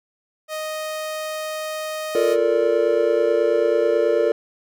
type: tone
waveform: sawtooth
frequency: 622.3 Hz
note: D#5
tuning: in tune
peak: -22 dBFS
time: 0.48-2.37 s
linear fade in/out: 50 ms
type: chord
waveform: triangle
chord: Bb major seventh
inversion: second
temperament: just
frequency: 349.6 / 437 / 466.2 / 582.7 Hz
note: F4 / A4 / Bb4 / D5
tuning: +2 / -12 / 0 / -14 cents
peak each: -22 / -20 / -18 / -19 dBFS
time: 2.15-4.32 s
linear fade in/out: 2 ms
effects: none